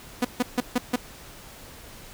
sawtooth tone bursts, 246.9 Hz, B3, in tune, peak -16 dBFS, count 5, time 0.22-0.96 s, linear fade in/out 5 ms, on 28 ms, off 150 ms, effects pink hiss -45 dBFS RMS until 2.13 s

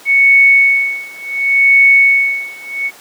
sine tone with tremolo, 2217 Hz, C#7, in tune, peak -4 dBFS, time 0.05-2.91 s, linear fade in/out 50 ms, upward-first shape sine, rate 0.69 Hz, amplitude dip 95%, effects pink hiss -38 dBFS RMS until 3 s + high-pass 400 Hz 12 dB/octave

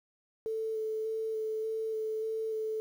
sine tone with vibrato, 440 Hz, A4, in tune, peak -31 dBFS, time 0.46-2.8 s, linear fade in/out 0 ms, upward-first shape square, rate 1.7 Hz, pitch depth 11 cents each way, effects 10-bit

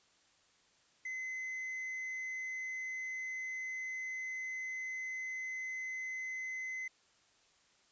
sine tone with tanh clipping, 2044 Hz, C7, 41 cents flat, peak -39 dBFS, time 1.05-6.88 s, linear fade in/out 5 ms, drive 4 dB, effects white hiss -69 dBFS RMS until 7.91 s + resampled to 16000 Hz

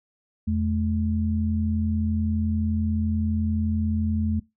sine tone pair together, 84.22 / 215.8 Hz, E2 / A3, +38 / -33 cents, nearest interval octave + major third, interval 1629 cents, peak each -24 dBFS, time 0.47-4.4 s, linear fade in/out 10 ms, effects noise-tail reverb RT60 0.2 s tail -21 dB re dry

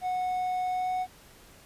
triangle tone with pitch glide, 734 to 738.3 Hz, F#5 to F#5, -14 to -4 cents, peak -25 dBFS, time 0.01-1.07 s, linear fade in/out 50 ms, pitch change +10 cents, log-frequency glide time 0.7-0.91 s, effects pink hiss -54 dBFS RMS until 1.65 s + resampled to 32000 Hz

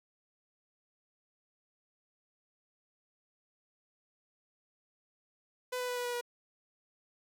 sawtooth tone with pitch steps, 501 / 497.3 / 493.5 / 489.8 / 486.2 / 482.5 Hz, B4 / B4 / B4 / B4 / B4 / B4, +25 / +12 / -1 / -14 / -27 / -40 cents, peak -30 dBFS, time 5.72-6.212 s, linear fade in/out 10 ms, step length 82 ms, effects none

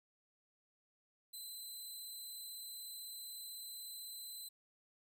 15% pulse tone, 4041 Hz, B7, 39 cents sharp, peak -40 dBFS, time 1.33-4.49 s, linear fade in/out 10 ms, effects none

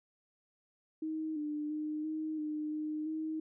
sine tone with pitch steps, 314.7 / 299 / 305 / 312.5 / 304 / 306.3 / 314.8 Hz, D#4 / D4 / D#4 / D#4 / D#4 / D#4 / D#4, +20 / +31 / -34 / +8 / -40 / -27 / +20 cents, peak -34 dBFS, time 1.02-3.4 s, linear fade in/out 5 ms, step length 340 ms, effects none

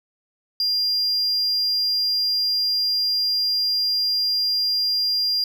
sine tone, 4800 Hz, D8, 37 cents sharp, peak -16 dBFS, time 0.6-5.44 s, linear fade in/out 2 ms, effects tanh soft clip ceiling -18 dBFS

